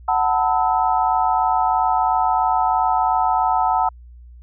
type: tone cluster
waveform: sine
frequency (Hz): 742 / 889 / 992 / 1296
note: F#5 / A5 / B5 / E6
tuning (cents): +5 / +18 / +7 / -30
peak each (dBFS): -19 / -19 / -24 / -24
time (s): 0.08-3.89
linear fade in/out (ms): 5
effects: added 60 Hz sine -39 dBFS peak until 4.42 s